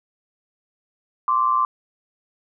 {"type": "tone pair together", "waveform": "sine", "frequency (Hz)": [1045, 1164.5], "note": ["C6", "D6"], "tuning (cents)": [-2, -15], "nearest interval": "major second", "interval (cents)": 187, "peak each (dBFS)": -19, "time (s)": [1.28, 1.65], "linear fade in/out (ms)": 2, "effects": []}